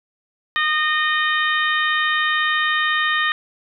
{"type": "harmonic tone", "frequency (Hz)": 614, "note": "D#5", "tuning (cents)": -23, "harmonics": [2, 3, 4, 5, 6], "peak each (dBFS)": [-22, -19, -30, -27, -27], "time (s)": [0.56, 3.32], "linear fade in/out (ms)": 0, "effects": []}